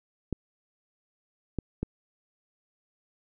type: clicks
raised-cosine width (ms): 3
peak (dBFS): -16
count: 3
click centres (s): 0.327 / 1.587 / 1.83
effects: none